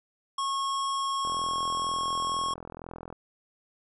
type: tone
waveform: square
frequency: 1093 Hz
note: C#6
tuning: 25 cents flat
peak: -28 dBFS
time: 0.38-2.54 s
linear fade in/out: 5 ms
type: click train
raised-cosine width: 1 ms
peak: -26 dBFS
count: 80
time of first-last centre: 1.25-3.126 s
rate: 42.1 Hz
effects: resampled to 24000 Hz